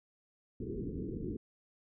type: low-pass noise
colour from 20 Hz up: white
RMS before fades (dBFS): -39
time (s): 0.6-1.37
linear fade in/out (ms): 5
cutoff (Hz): 440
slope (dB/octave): 96
effects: none